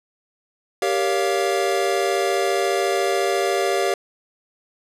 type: chord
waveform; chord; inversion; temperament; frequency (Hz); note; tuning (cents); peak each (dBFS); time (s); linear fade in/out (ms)
square; G half-diminished seventh; none; equal with one note detuned; 392 / 466.2 / 564.7 / 698.5; G4 / Bb4 / Db5 / F5; 0 / 0 / +32 / 0; -23 / -27 / -26 / -25; 0.82-3.94; 2
effects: low-pass 11000 Hz 12 dB/octave